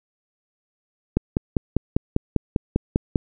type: click train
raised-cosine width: 3 ms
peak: -5 dBFS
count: 11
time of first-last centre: 1.17-3.158 s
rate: 5.03 Hz
effects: none